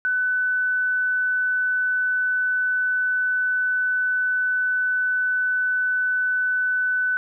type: tone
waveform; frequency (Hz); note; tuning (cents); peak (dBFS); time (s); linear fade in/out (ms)
sine; 1500; F#6; +23; -19; 0.05-7.17; 0
effects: none